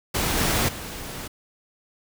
pink noise with level steps, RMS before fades -24 / -22 / -35 dBFS, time 0.14-1.28 s, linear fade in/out 10 ms, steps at 0.37 / 0.68 s, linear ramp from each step 10 ms, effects none

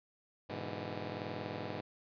10% pulse chord, E dominant seventh, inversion first, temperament just, 103.01 / 123.61 / 148.33 / 164.81 Hz, G#2 / B2 / D3 / E3, -14 / +2 / +18 / 0 cents, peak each -35 / -38 / -39 / -38 dBFS, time 0.49-1.81 s, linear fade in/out 10 ms, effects resampled to 11025 Hz

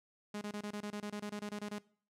sawtooth tone bursts, 207.7 Hz, G#3, in tune, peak -35 dBFS, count 15, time 0.34-1.786 s, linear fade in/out 5 ms, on 74 ms, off 24 ms, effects noise-tail reverb RT60 0.5 s tail -21 dB re dry + low-pass 10000 Hz 12 dB/octave

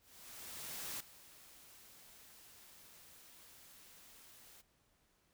white noise with ADSR envelope, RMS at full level -43 dBFS, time 0-4.62 s, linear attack 1000 ms, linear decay 8 ms, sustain -17 dB, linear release 16 ms, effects pink hiss -75 dBFS RMS until 5.33 s

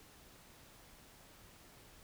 silence, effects pink hiss -60 dBFS RMS until 2.03 s

